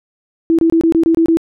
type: tone bursts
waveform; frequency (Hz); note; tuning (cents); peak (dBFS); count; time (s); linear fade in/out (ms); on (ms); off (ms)
sine; 328.9; E4; -4; -8; 8; 0.5-1.371; 0; 87; 25
effects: none